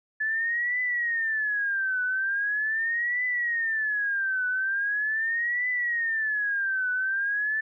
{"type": "tone with vibrato", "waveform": "sine", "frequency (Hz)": 1727, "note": "A6", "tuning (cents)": -33, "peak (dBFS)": -24, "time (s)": [0.2, 7.61], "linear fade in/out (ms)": 10, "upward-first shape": "triangle", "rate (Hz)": 0.41, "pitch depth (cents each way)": 260, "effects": []}